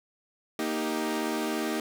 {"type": "chord", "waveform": "sawtooth", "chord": "Eb major", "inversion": "second", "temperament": "equal", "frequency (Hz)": [233.1, 311.1, 392], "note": ["Bb3", "Eb4", "G4"], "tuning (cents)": [0, 0, 0], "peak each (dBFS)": [-29, -27, -30], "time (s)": [0.59, 1.8], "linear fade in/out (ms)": 2, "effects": []}